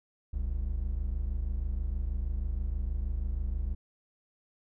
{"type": "tone pair together", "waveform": "triangle", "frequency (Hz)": [41.72, 68], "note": ["E1", "C#2"], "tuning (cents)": [22, -33], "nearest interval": "minor sixth", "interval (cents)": 845, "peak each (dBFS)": [-30, -30], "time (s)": [0.33, 3.75], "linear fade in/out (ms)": 10, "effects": []}